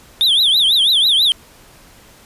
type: tone with vibrato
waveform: triangle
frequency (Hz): 3520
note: A7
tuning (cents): 0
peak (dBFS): -9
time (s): 0.21-1.32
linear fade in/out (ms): 0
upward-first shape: triangle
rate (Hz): 6.1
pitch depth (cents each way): 250
effects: pink hiss -45 dBFS RMS until 2.25 s + resampled to 32000 Hz